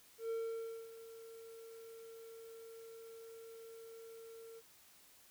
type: tone with ADSR envelope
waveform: triangle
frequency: 454.6 Hz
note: A#4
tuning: 43 cents flat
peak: -34 dBFS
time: 0.18-4.62 s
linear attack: 120 ms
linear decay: 580 ms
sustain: -15 dB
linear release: 41 ms
effects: white hiss -64 dBFS RMS until 5.3 s